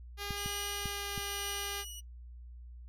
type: tone with pitch glide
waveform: 5% pulse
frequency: 405.8 to 402.8 Hz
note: G#4 to G4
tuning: -40 to +47 cents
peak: -26 dBFS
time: 0.17-1.85 s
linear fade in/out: 50 ms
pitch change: -13 cents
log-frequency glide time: 0.73-1.2 s
type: clicks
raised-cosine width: 5 ms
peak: -27 dBFS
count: 4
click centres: 0.307 / 0.46 / 0.857 / 1.178 s
type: tone with tremolo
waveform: 15% pulse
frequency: 2922 Hz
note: F#7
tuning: 22 cents flat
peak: -31 dBFS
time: 0.36-2.01 s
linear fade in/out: 20 ms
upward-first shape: triangle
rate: 1.1 Hz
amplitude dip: 55%
effects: noise-tail reverb RT60 0.1 s tail -23 dB re dry + added 60 Hz sine -46 dBFS peak until 2.88 s